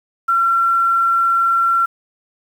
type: tone with quantisation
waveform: sine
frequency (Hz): 1361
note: F6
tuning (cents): -45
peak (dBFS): -12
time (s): 0.28-1.86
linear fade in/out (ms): 10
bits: 7
effects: none